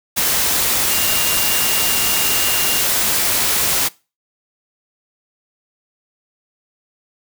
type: tone in noise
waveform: sine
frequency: 2807 Hz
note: F7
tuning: 8 cents sharp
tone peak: -24 dBFS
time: 0.9-2.82 s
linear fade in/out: 20 ms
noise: white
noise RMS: -17 dBFS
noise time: 0.16-3.89 s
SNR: -10 dB
effects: noise-tail reverb RT60 0.3 s tail -22 dB re dry